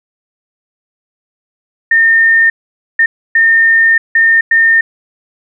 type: tone bursts at uneven times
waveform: sine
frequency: 1819 Hz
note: A#6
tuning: 43 cents flat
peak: -5 dBFS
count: 5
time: 1.91-2.5 / 2.99-3.06 / 3.35-3.98 / 4.15-4.41 / 4.51-4.81 s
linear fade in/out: 5 ms
effects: none